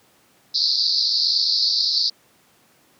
white band-pass noise, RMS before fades -20 dBFS, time 0.54-2.1 s, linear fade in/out 10 ms, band 4100 to 5000 Hz, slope 96 dB/octave, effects pink hiss -57 dBFS RMS until 2.99 s + high-pass 150 Hz 12 dB/octave

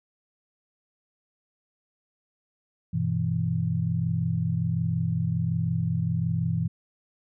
sine chord, E minor, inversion first, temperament equal, 98 / 123.47 / 164.81 Hz, G2 / B2 / E3, 0 / 0 / 0 cents, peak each -30 / -28 / -26 dBFS, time 2.93-6.68 s, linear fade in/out 10 ms, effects none

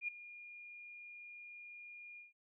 sine tone with ADSR envelope, 2422 Hz, D#7, 47 cents flat, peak -34 dBFS, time 0.01-2.33 s, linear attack 72 ms, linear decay 6 ms, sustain -16 dB, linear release 150 ms, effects none

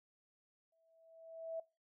sine tone with exponential growth, 654 Hz, E5, 14 cents flat, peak -37 dBFS, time 0.72-1.6 s, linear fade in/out 5 ms, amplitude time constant 190 ms, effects noise-tail reverb RT60 0.3 s tail -22 dB re dry

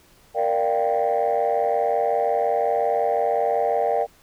sine chord, G minor seventh, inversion first, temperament equal with one note detuned, 466.2 / 593.1 / 698.5 / 784 Hz, Bb4 / D5 / F5 / G5, 0 / +17 / 0 / 0 cents, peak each -23 dBFS, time 0.34-4.07 s, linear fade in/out 50 ms, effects tanh soft clip ceiling -13 dBFS + pink hiss -55 dBFS RMS until 4.22 s

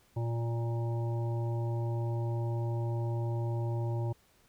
harmonic tone, 116.6 Hz, A#2, 1 cent sharp, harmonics 1 / 3 / 5 / 7 / 8, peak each -30 / -40 / -44 / -47 / -48 dBFS, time 0.16-4.13 s, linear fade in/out 10 ms, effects pink hiss -66 dBFS RMS until 4.48 s

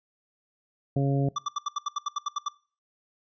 harmonic tone, 138.59 Hz, C#3, in tune, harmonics 1 / 2 / 3 / 4 / 5, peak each -23 / -29 / -33 / -35 / -37 dBFS, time 0.96-1.29 s, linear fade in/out 5 ms
square tone bursts, 1172 Hz, D6, 4 cents flat, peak -26 dBFS, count 12, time 1.36-2.485 s, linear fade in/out 5 ms, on 25 ms, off 75 ms
effects noise-tail reverb RT60 0.4 s tail -22 dB re dry + resampled to 16000 Hz

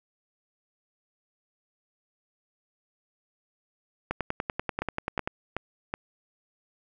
two click trains, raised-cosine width 0.5 ms, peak -13 / -14 dBFS, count 13 / 4, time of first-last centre 4.11-5.275 / 4.82-5.939 s, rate 10.3 / 2.68 Hz, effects none

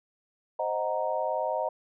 sine chord, C half-diminished seventh, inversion none, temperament equal, 523.3 / 622.3 / 740 / 932.3 Hz, C5 / Eb5 / Gb5 / Bb5, 0 / 0 / 0 / 0 cents, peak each -33 / -30 / -34 / -32 dBFS, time 0.59-1.69 s, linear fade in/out 5 ms, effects none

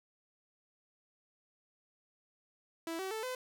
sawtooth tone with pitch steps, 329.6 / 380.8 / 440 / 508.3 Hz, E4 / F#4 / A4 / B4, 0 / +50 / 0 / +50 cents, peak -33 dBFS, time 2.87-3.35 s, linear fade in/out 2 ms, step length 120 ms, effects none

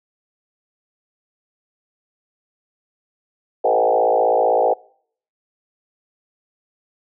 sine tone with frequency modulation, 622.3 Hz, D#5, in tune, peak -13 dBFS, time 3.64-4.74 s, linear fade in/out 10 ms, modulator 55.7 Hz, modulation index 3.5, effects noise-tail reverb RT60 0.6 s tail -25 dB re dry

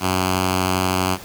5% pulse tone with notch filter, 92.5 Hz, F#2, in tune, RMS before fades -20 dBFS, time 0-1.18 s, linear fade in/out 50 ms, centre 510 Hz, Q 1.7, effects pink hiss -38 dBFS RMS until 1.24 s + high-pass 60 Hz 12 dB/octave

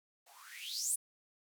violet noise with band-pass filter sweep, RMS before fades -40 dBFS, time 0.26-0.96 s, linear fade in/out 10 ms, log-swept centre 630 to 10000 Hz, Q 9.5, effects none

